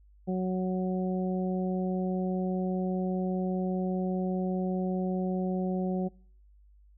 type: harmonic tone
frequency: 185 Hz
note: F#3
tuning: in tune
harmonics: 1 / 2 / 3 / 4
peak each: -28 / -34 / -38 / -40 dBFS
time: 0.27-6.09 s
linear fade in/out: 20 ms
effects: noise-tail reverb RT60 0.6 s tail -26 dB re dry + added 50 Hz sine -55 dBFS peak until 6.97 s